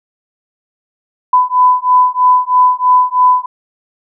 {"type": "beating tone pair", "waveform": "sine", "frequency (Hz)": [1000, 1003.1], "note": ["B5", "B5"], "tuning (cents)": [21, 27], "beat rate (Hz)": 3.1, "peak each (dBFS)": -10, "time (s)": [1.33, 3.46], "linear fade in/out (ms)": 5, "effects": []}